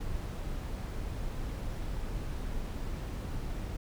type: noise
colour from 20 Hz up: brown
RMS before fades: -36 dBFS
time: 0-3.77 s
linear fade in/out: 10 ms
effects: none